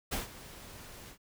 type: noise with ADSR envelope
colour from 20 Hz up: pink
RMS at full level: -33 dBFS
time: 0.11-1.18 s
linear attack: 19 ms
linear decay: 140 ms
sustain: -16 dB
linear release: 86 ms
effects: none